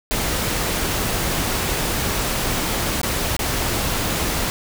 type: noise with dropouts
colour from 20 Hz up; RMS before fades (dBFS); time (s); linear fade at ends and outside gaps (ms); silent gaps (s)
pink; -22; 0.11-4.5; 0; 3.015-3.032 / 3.366-3.392
effects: none